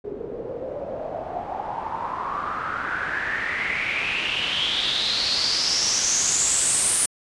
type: noise with low-pass filter sweep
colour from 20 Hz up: white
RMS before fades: -25 dBFS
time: 0.04-7.06 s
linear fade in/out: 5 ms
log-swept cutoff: 400 to 9700 Hz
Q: 6.7
effects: resampled to 24000 Hz